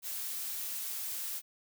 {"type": "noise", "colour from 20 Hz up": "blue", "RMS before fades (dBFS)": -38, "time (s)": [0.02, 1.42], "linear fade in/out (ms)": 50, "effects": []}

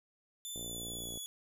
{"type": "tone with pitch glide", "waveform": "15% pulse", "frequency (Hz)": [3520, 3398], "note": ["A7", "G#7"], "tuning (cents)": [0, 39], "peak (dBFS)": -34, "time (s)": [0.45, 1.26], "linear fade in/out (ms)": 0, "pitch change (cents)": -61, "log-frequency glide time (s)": [0.58, 1.12]}
{"type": "click train", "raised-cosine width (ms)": 2, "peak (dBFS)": -34, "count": 37, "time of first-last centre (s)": [0.56, 1.174], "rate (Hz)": 58.6}
{"effects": []}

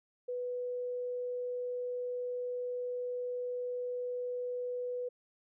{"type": "tone", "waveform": "sine", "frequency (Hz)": 493.9, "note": "B4", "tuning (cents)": 0, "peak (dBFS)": -34, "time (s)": [0.28, 5.09], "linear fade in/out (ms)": 10, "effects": []}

